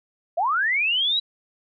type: linear sweep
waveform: sine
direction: up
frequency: 619 to 3951 Hz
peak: -19 dBFS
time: 0.37-1.2 s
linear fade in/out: 10 ms
effects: none